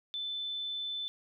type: tone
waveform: sine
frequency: 3520 Hz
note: A7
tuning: in tune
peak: -34 dBFS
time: 0.14-1.08 s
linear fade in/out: 0 ms
effects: none